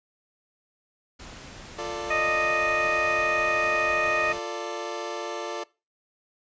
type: noise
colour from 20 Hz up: pink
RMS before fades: -43 dBFS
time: 1.19-4.39 s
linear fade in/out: 10 ms
type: chord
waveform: 25% pulse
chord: D minor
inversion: first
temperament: equal with one note detuned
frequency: 349.2 / 444.3 / 587.3 Hz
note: F4 / A4 / D5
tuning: 0 / +17 / 0 cents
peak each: -32 / -31 / -31 dBFS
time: 1.78-5.64 s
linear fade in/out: 10 ms
type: harmonic tone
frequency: 620 Hz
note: D#5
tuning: 6 cents flat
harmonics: 1 / 2 / 3 / 4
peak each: -28 / -28 / -28 / -28 dBFS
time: 2.1-4.33 s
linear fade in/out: 10 ms
effects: noise-tail reverb RT60 0.3 s tail -22 dB re dry + resampled to 16000 Hz